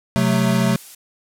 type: chord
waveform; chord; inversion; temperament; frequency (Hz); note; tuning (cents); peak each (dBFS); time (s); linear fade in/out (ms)
square; F# diminished; second; equal; 130.81 / 185 / 220; C3 / F#3 / A3; 0 / 0 / 0; -21 / -20 / -20; 0.16-0.76; 0
type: noise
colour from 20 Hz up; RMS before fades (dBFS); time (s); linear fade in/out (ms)
blue; -37; 0.18-0.95; 5
effects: low-pass 12000 Hz 12 dB/octave